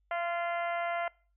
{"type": "harmonic tone with a mistuned harmonic", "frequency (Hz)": 345.7, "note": "F4", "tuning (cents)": -18, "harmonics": [2, 3, 4, 5, 6, 7, 8, 9], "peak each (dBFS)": [-32, -41, -38, -44, -40, -52, -51, -54], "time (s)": [0.11, 1.08], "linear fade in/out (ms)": 2, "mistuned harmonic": 2, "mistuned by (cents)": -17, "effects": ["noise-tail reverb RT60 0.4 s tail -24 dB re dry", "added 50 Hz sine -69 dBFS peak until 1.36 s"]}